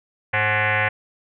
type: tone with frequency modulation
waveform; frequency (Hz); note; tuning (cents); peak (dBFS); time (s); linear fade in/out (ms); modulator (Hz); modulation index
sine; 104.8; G#2; +16; -17; 0.33-0.89; 10; 319; 7.2
effects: none